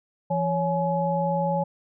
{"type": "tone cluster", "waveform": "sine", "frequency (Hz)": [169, 558, 845], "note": ["E3", "C#5", "G#5"], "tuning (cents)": [43, 11, 30], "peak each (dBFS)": -26, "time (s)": [0.3, 1.64], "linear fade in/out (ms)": 10, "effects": []}